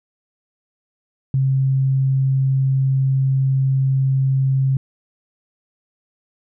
sine tone, 133.9 Hz, C3, 40 cents sharp, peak -14 dBFS, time 1.34-4.77 s, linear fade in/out 2 ms, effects none

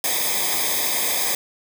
white noise with comb filter, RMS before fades -22 dBFS, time 0.04-1.35 s, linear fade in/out 2 ms, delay 0.7 ms, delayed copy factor -1, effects none

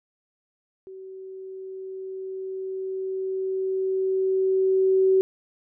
sine tone with level ramp, 380 Hz, F#4, 46 cents sharp, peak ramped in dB -38 to -15 dBFS, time 0.87-5.21 s, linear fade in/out 0 ms, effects none

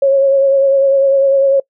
sine tone with vibrato, 547 Hz, C#5, 23 cents flat, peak -7 dBFS, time 0.02-1.6 s, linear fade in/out 5 ms, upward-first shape triangle, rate 10 Hz, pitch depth 33 cents each way, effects noise-tail reverb RT60 0.1 s tail -25 dB re dry

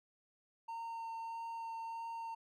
triangle tone with vibrato, 914 Hz, A#5, 34 cents flat, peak -39 dBFS, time 0.68-2.35 s, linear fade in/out 10 ms, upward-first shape sine, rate 1.6 Hz, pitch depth 9 cents each way, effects none

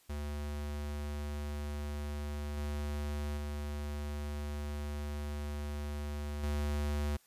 square tone with level steps, 73.42 Hz, D2, in tune, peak -37 / -35 / -37 / -32 dBFS, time 0.09-7.17 s, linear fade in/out 10 ms, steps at 2.57 / 3.37 / 6.43 s, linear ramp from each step 5 ms, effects white hiss -66 dBFS RMS until 7.26 s + resampled to 32000 Hz

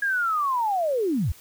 sine linear sweep, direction down, 1661.2 to 59.6 Hz, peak -21 dBFS, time 0.02-1.32 s, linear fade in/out 5 ms, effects white hiss -50 dBFS RMS until 1.4 s

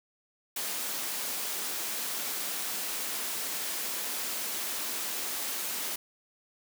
white high-pass noise, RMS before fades -34 dBFS, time 0.56-5.96 s, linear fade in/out 5 ms, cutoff 190 Hz, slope 24 dB/octave, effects none

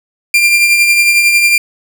40% pulse tone with tremolo, 2385 Hz, D7, 26 cents sharp, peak -4 dBFS, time 0.34-1.58 s, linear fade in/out 2 ms, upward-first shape triangle, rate 11 Hz, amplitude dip 45%, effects none

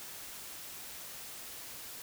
silence, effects white hiss -46 dBFS RMS until 2.02 s

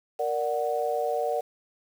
sine chord, Bb augmented, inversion none, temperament equal, 466.2 / 587.3 / 740 Hz, Bb4 / D5 / F#5, 0 / 0 / 0 cents, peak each -29 dBFS, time 0.19-1.41 s, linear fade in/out 10 ms, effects 8-bit

